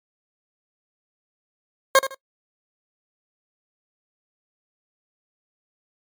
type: tone with echo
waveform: 20% pulse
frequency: 537 Hz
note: C5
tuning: 45 cents sharp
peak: -6 dBFS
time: 1.95-1.99 s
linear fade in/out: 2 ms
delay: 78 ms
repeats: 2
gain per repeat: -12 dB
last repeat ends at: 2.146 s
effects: noise-tail reverb RT60 0.1 s tail -22 dB re dry + MP3 96 kbps